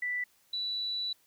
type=tone pair in turn; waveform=sine; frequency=1975.5 / 3951 Hz; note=B6 / B7; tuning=0 / 0 cents; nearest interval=octave; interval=1200 cents; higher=second; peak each=-30 / -31 dBFS; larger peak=first; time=0.02-0.24 / 0.53-1.13 s; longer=second; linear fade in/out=5 ms; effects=white hiss -67 dBFS RMS until 1.26 s